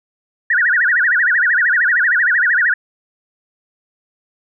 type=tone with vibrato; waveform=sine; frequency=1663 Hz; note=G#6; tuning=2 cents sharp; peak=-11 dBFS; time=0.5-2.74 s; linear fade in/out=5 ms; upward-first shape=sine; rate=13 Hz; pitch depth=260 cents each way; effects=none